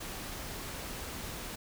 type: noise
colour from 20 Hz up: pink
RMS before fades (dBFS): -41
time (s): 0-1.56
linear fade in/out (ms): 10
effects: none